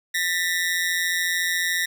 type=ring-modulated tone; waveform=sawtooth; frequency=1877 Hz; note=A#6; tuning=11 cents sharp; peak=-15 dBFS; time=0.14-1.86 s; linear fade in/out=10 ms; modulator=87 Hz; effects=9-bit